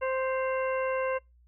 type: harmonic tone with a mistuned harmonic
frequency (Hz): 523.3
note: C5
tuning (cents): 0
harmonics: 1 / 2 / 3 / 4 / 5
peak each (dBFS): -28 / -34 / -38 / -40 / -42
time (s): 0.01-1.19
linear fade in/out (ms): 20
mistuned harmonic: 5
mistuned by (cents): +76
effects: noise-tail reverb RT60 0.2 s tail -25 dB re dry + added 60 Hz sine -57 dBFS peak until 1.47 s